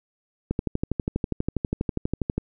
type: click train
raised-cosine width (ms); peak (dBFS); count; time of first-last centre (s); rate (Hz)
3; -11; 24; 0.51-2.38; 12.3
effects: none